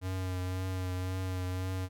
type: tone with vibrato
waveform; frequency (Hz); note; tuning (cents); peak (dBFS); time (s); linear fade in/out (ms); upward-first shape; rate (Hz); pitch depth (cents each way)
square; 92.5; F#2; 0; -33; 0.01-1.89; 50; triangle; 1.9; 26
effects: none